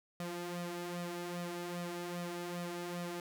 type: tone with flanger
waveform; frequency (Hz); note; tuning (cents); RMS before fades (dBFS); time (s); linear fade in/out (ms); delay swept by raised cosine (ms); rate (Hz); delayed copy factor
sawtooth; 174.61; F3; 0; -41; 0.2-3.2; 2; 1.6 to 3.4; 2.5; +0.7
effects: none